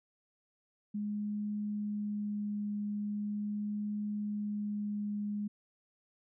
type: tone with vibrato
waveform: sine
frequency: 207.7 Hz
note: G#3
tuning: in tune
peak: -33 dBFS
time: 0.94-5.48 s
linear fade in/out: 10 ms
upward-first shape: triangle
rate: 0.41 Hz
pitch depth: 8 cents each way
effects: none